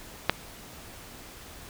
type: click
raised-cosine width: 0.3 ms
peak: -3 dBFS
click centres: 0.296 s
effects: pink hiss -46 dBFS RMS until 1.69 s